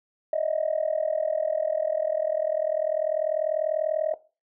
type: tone with amplitude modulation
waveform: sine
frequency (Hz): 626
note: D#5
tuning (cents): +10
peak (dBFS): -18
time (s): 0.33-4.14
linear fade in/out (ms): 2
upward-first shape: sine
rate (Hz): 40.2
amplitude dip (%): 100
effects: noise-tail reverb RT60 0.3 s tail -17 dB re dry + tanh soft clip ceiling -15 dBFS